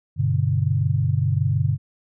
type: chord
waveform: sine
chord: G major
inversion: none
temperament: equal with one note detuned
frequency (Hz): 98 / 123.47 / 144.89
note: G2 / B2 / D3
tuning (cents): 0 / 0 / -23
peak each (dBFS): -22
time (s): 0.16-1.78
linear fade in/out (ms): 50
effects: none